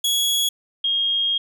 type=tone pair in turn; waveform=sawtooth / sine; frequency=3346 / 3247 Hz; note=G#7 / G#7; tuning=+12 / -40 cents; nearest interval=minor second; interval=52 cents; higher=first; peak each=-15 / -18 dBFS; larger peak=first; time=0.04-0.49 / 0.84-1.38 s; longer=second; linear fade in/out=5 ms; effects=none